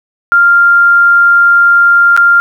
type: tone with dropouts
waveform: sine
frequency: 1395 Hz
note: F6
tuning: 2 cents flat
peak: -3 dBFS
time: 0.32-2.4 s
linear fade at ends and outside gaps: 0 ms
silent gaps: 2.165-2.175 s
effects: 7-bit